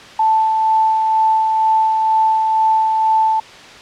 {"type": "tone with tremolo", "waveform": "sine", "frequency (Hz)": 880, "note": "A5", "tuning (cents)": 0, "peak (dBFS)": -10, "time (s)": [0.19, 3.4], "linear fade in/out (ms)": 5, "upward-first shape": "sine", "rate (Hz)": 2.1, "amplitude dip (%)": 30, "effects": ["white hiss -37 dBFS RMS until 3.81 s", "low-pass 4000 Hz 12 dB/octave"]}